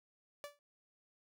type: tone with exponential decay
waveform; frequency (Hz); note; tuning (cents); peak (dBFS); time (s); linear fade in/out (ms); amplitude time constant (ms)
sawtooth; 580; D5; -22; -37; 0.44-0.59; 0; 32
effects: none